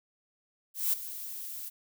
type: noise with ADSR envelope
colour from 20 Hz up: violet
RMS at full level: -26 dBFS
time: 0.74-1.7 s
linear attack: 190 ms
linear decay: 12 ms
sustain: -14 dB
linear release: 21 ms
effects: none